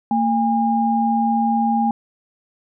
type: tone pair together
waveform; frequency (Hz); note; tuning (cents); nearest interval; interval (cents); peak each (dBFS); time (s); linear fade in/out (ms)
sine; 228 / 812.5; A#3 / G#5; -38 / -38; octave + minor seventh; 2200; -18; 0.11-1.91; 2
effects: none